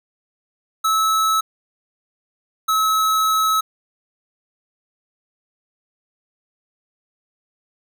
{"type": "tone pair in turn", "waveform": "square", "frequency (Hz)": [1300, 1291.8], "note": ["E6", "E6"], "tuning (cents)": [-24, -35], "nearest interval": "unison", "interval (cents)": 11, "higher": "first", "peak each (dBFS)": -16, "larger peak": "neither", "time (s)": [[0.84, 1.41], [2.68, 3.61]], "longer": "second", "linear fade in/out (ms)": 10, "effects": []}